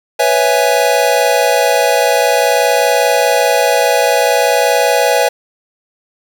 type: chord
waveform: square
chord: C# minor seventh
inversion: third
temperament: equal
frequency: 493.9 / 554.4 / 659.3 / 830.6 Hz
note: B4 / C#5 / E5 / G#5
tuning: 0 / 0 / 0 / 0 cents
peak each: -16 dBFS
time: 0.19-5.29 s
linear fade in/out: 10 ms
effects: none